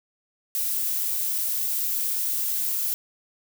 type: noise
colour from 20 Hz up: violet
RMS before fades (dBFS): -26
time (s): 0.55-2.94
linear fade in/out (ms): 0
effects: none